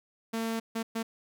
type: tone bursts at uneven times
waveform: sawtooth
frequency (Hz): 226.2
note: A3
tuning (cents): +48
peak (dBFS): -26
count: 3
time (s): 0.33-0.6 / 0.75-0.83 / 0.95-1.03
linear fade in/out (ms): 10
effects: none